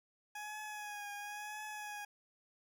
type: tone with vibrato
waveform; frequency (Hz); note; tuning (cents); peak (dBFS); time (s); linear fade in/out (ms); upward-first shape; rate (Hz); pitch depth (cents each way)
20% pulse; 834; G#5; +7; -38; 0.35-2.05; 5; triangle; 0.97; 41
effects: none